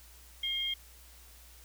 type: tone pair together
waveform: sine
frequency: 2135 / 3214 Hz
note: C7 / G7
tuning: +34 / +43 cents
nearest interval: perfect fifth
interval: 709 cents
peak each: -40 / -31 dBFS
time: 0.43-0.74 s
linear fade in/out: 5 ms
effects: added 60 Hz sine -55 dBFS peak until 1.64 s + white hiss -57 dBFS RMS until 1.64 s